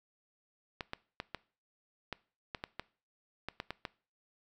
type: clicks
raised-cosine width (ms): 0.3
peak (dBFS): -21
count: 12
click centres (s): 0.808 / 0.934 / 1.201 / 1.347 / 2.127 / 2.548 / 2.639 / 2.796 / 3.486 / 3.601 / 3.706 / 3.852
effects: noise-tail reverb RT60 0.4 s tail -21 dB re dry